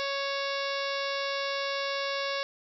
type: harmonic tone with a mistuned harmonic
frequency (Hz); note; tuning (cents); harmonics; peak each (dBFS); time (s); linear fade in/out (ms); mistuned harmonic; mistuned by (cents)
554.4; C#5; 0; 1 / 2 / 3 / 4 / 5 / 6 / 7 / 8 / 9 / 10; -33 / -36 / -38 / -39 / -40 / -41 / -41 / -42 / -43 / -43; 0-2.43; 0; 6; +71
effects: none